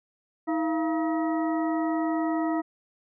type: harmonic tone with a mistuned harmonic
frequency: 319.1 Hz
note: D#4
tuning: 44 cents sharp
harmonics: 1 / 2 / 3 / 4 / 6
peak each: -25 / -31 / -35 / -37 / -41 dBFS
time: 0.47-2.62 s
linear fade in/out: 20 ms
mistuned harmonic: 2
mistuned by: +120 cents
effects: none